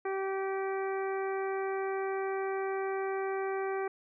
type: harmonic tone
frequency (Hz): 386.7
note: G4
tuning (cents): -24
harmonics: 1 / 2 / 3 / 4 / 5 / 6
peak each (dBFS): -32 / -38 / -42 / -44 / -46 / -48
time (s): 0.05-3.88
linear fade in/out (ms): 5
effects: none